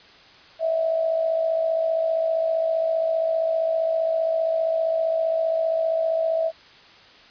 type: tone with amplitude modulation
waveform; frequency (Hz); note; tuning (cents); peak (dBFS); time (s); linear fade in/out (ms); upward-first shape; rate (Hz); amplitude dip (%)
sine; 651; E5; -22; -17; 0.59-6.52; 50; sine; 55.2; 55
effects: white hiss -49 dBFS RMS until 7.3 s + resampled to 11025 Hz